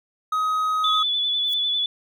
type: tone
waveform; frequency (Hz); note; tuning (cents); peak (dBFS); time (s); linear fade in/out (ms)
triangle; 1262; D#6; +24; -18; 0.32-1.03; 5
type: tone with vibrato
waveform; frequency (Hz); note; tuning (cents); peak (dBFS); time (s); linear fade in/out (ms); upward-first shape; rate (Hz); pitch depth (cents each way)
sine; 3455; A7; -32; -20; 0.84-1.86; 2; sine; 10; 32
type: noise with exponential growth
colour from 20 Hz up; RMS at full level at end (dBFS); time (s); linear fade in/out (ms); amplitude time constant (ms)
violet; -34; 1.42-1.54; 5; 26
effects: none